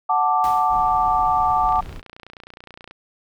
sine chord, D major, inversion first, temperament equal, 740 / 880 / 1174.7 Hz, F#5 / A5 / D6, 0 / 0 / 0 cents, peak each -20 dBFS, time 0.09-1.81 s, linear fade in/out 10 ms
pink noise with exponential decay, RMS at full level -34 dBFS, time 0.44-1 s, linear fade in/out 0 ms, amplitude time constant 120 ms
brown noise, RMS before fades -34 dBFS, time 0.68-2.02 s, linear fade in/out 50 ms
click train, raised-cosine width 0.3 ms, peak -24 dBFS, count 37, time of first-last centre 1.69-2.91 s, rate 29.5 Hz
effects none

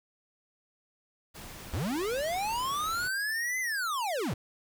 pink noise, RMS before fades -45 dBFS, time 1.34-3.09 s, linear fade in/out 20 ms
square linear two-way sweep, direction up then down, 59.4 to 2065 to 79 Hz, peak -30 dBFS, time 1.73-4.34 s, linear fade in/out 5 ms, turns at 3.6 s
effects none

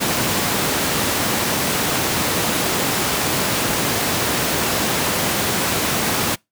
pink high-pass noise, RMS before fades -20 dBFS, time 0-6.36 s, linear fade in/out 20 ms, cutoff 130 Hz, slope 12 dB/octave, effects noise-tail reverb RT60 0.2 s tail -26 dB re dry

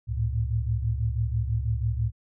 sine tone cluster, 69.3 / 107.7 / 113.8 Hz, C#2 / A2 / A#2, 0 / -37 / -41 cents, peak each -28 dBFS, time 0.07-2.12 s, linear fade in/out 50 ms, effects none

